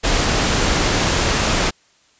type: noise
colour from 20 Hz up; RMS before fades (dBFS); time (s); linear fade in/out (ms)
pink; -17; 0.03-1.71; 20
effects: white hiss -56 dBFS RMS until 2.19 s + resampled to 16000 Hz